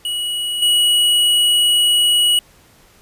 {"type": "tone with level steps", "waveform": "square", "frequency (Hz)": 2918, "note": "F#7", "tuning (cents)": -25, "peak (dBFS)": [-20, -12], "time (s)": [0.05, 2.39], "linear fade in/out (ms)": 2, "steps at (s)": 0.62, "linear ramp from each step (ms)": 5, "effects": ["pink hiss -50 dBFS RMS until 3.01 s", "resampled to 32000 Hz"]}